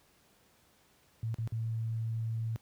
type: tone with dropouts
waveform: sine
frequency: 113 Hz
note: A2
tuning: 47 cents sharp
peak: -31 dBFS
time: 1.23-2.56 s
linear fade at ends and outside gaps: 0 ms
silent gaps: 1.343-1.385 / 1.475-1.522 s
effects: pink hiss -66 dBFS RMS until 2.61 s + high-pass 60 Hz 12 dB/octave